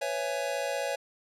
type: chord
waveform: square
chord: C# minor seventh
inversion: third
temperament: just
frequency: 498.9 / 554.4 / 665.2 / 831.5 Hz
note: B4 / C#5 / E5 / G#5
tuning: +17 / 0 / +16 / +2 cents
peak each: -38 / -33 / -37 / -38 dBFS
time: 0.01-0.96 s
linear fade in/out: 10 ms
effects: low-pass 11000 Hz 12 dB/octave